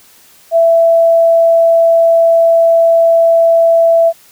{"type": "tone", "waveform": "sine", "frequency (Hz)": 665, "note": "E5", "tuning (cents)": 15, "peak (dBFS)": -5, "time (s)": [0.51, 4.13], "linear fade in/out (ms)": 50, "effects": ["white hiss -44 dBFS RMS until 4.31 s"]}